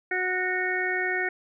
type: harmonic tone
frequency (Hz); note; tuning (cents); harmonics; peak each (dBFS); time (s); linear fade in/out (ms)
367.8; F#4; -10; 1 / 2 / 4 / 5 / 6; -31 / -34 / -31 / -28 / -32; 0.11-1.29; 5
effects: none